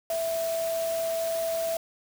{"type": "tone in noise", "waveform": "sine", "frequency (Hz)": 660, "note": "E5", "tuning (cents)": 2, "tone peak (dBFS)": -26, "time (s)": [0.1, 1.77], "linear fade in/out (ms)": 2, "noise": "white", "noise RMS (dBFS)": -38, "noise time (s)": [0.1, 1.77], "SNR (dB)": 9, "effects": []}